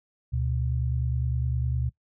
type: tone pair together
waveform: sine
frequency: 72.8 / 122.67 Hz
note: D2 / B2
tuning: -15 / -11 cents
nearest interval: major sixth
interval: 904 cents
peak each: -27 dBFS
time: 0.32-1.9 s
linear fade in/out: 20 ms
effects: noise-tail reverb RT60 0.1 s tail -19 dB re dry